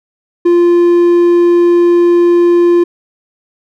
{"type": "tone", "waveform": "triangle", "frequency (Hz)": 347.3, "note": "F4", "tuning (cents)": -10, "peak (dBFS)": -3, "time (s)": [0.45, 2.84], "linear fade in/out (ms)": 10, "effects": []}